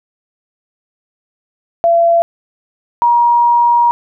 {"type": "tone pair in turn", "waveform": "sine", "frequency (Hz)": [678, 950.7], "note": ["E5", "A#5"], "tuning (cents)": [49, 34], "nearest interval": "tritone", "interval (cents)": 585, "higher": "second", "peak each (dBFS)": -7, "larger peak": "neither", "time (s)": [[1.84, 2.22], [3.02, 3.91]], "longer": "second", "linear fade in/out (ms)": 0, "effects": []}